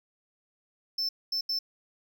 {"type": "tone bursts at uneven times", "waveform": "triangle", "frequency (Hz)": 5300, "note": "E8", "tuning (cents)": 9, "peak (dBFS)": -26, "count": 3, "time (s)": [[0.98, 1.09], [1.32, 1.41], [1.49, 1.59]], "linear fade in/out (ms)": 5, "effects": []}